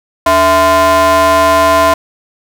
square ring-modulated tone, 185.2 Hz, F#3, 2 cents sharp, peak -4 dBFS, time 0.26-1.94 s, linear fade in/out 5 ms, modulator 846 Hz, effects none

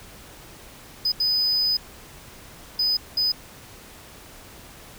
triangle tone bursts at uneven times, 5000 Hz, D#8, 8 cents sharp, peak -18 dBFS, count 4, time 1.05-1.12 / 1.2-1.77 / 2.79-2.97 / 3.17-3.32 s, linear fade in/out 5 ms, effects pink hiss -45 dBFS RMS until 4.98 s

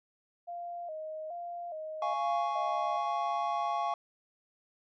sine tone with vibrato, 659.3 Hz, E5, in tune, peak -37 dBFS, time 0.47-3.07 s, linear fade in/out 20 ms, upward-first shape square, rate 1.2 Hz, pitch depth 92 cents each way
triangle chord, Db major, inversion first, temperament just, 693 / 831.5 / 1108.7 Hz, F5 / Ab5 / Db6, -14 / +2 / 0 cents, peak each -32 dBFS, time 2.02-3.94 s, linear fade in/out 2 ms
effects resampled to 16000 Hz

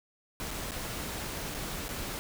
pink noise with dropouts, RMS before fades -37 dBFS, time 0.4-2.19 s, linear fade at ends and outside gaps 0 ms, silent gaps 0.507-0.512 / 0.709-0.718 / 1.542-1.547 / 1.882-1.89 s, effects none

